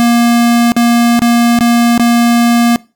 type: tone with dropouts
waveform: square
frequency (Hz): 236.3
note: A#3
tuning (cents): +24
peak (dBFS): -7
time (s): 0-2.76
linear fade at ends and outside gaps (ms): 0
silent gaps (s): 0.72-0.765 / 1.193-1.219 / 1.589-1.608 / 1.978-1.996
effects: noise-tail reverb RT60 0.3 s tail -21 dB re dry